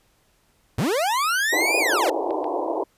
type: linear two-way sweep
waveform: 40% pulse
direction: up then down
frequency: 85.9 to 2508 to 421.1 Hz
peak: -19 dBFS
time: 0.78-2.1 s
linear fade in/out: 5 ms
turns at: 1.78 s
type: band-pass noise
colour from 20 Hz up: pink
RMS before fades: -25 dBFS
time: 1.52-2.84 s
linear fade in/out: 10 ms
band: 300 to 1000 Hz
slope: 96 dB/octave
type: clicks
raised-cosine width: 0.3 ms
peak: -25 dBFS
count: 4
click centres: 1.61 / 1.925 / 2.307 / 2.443 s
effects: pink hiss -63 dBFS RMS until 2.97 s + resampled to 32000 Hz